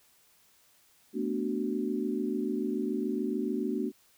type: chord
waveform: sine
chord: B minor seventh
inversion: third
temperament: equal with one note detuned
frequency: 220 / 246.9 / 293.7 / 374.1 Hz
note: A3 / B3 / D4 / F#4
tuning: 0 / 0 / 0 / +19 cents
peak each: -34 dBFS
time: 1.13-3.92 s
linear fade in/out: 50 ms
effects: white hiss -64 dBFS RMS until 4.17 s